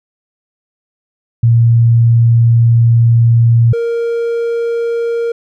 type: tone pair in turn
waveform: sine / triangle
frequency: 116.54 / 466.2 Hz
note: A#2 / A#4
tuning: 0 / 0 cents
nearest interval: 2 octaves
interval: 2400 cents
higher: second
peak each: -5 / -11 dBFS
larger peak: first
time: 1.43-3.73 / 3.73-5.32 s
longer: first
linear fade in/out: 5 ms
effects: none